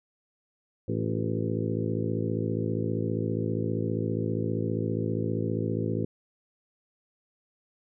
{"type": "harmonic tone with a mistuned harmonic", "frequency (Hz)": 55, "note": "A1", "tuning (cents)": 0, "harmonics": [2, 3, 4, 5, 6, 7, 8, 9], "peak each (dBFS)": [-31, -33, -34, -35, -36, -36, -37, -38], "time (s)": [0.88, 6.05], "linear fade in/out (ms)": 5, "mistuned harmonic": 6, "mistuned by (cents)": 58, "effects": []}